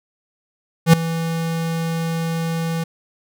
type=tone with ADSR envelope; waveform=square; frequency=164.81 Hz; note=E3; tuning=in tune; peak=-5 dBFS; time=0.86-2.84 s; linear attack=73 ms; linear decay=5 ms; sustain=-16 dB; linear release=8 ms; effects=none